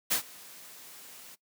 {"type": "noise with ADSR envelope", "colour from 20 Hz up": "white", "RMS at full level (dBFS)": -25, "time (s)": [0.1, 1.36], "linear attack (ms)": 20, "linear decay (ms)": 100, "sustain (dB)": -24, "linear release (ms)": 23, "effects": ["noise-tail reverb RT60 0.1 s tail -19 dB re dry", "high-pass 150 Hz 12 dB/octave"]}